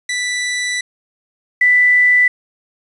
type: tone pair in turn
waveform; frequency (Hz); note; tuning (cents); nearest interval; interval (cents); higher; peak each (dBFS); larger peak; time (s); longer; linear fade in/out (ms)
sawtooth / sine; 1975.5 / 1983.3; B6 / B6; 0 / +7; unison; 7; second; -14 / -8; second; 0.09-0.81 / 1.61-2.28; first; 5
effects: resampled to 24000 Hz + 7-bit